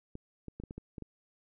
clicks, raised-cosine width 3 ms, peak -29 dBFS, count 8, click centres 0.154 / 0.483 / 0.6 / 0.637 / 0.709 / 0.78 / 0.982 / 1.023 s, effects none

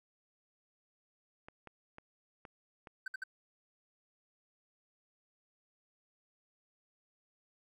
clicks, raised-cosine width 0.5 ms, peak -34 dBFS, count 5, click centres 1.485 / 1.673 / 1.984 / 2.452 / 2.872 s
triangle tone bursts, 1537 Hz, G6, 35 cents flat, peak -35 dBFS, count 3, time 3.06-3.238 s, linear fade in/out 5 ms, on 20 ms, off 59 ms
effects none

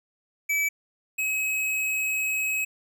square tone pair in turn, 2300 / 2555 Hz, D7 / D#7, -37 / +45 cents, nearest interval major second, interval 182 cents, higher second, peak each -23 / -25 dBFS, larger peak first, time 0.49-0.69 / 1.18-2.65 s, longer second, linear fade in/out 10 ms, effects none

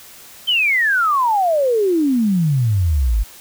sine exponential sweep, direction down, 3157 to 48.37 Hz, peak -13 dBFS, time 0.47-3.24 s, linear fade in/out 20 ms, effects white hiss -41 dBFS RMS until 3.4 s

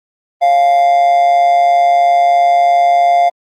triangle tone with amplitude modulation, 698 Hz, F5, 1 cent flat, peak -3 dBFS, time 0.41-3.3 s, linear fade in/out 20 ms, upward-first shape sine, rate 143 Hz, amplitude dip 45%, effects Opus 24 kbps

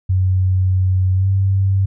sine tone with pitch glide, 93.2 to 96.82 Hz, F#2 to G2, +13 to -21 cents, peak -12 dBFS, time 0.09-1.86 s, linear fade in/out 10 ms, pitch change +66 cents, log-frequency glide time 1.14-1.28 s, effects none

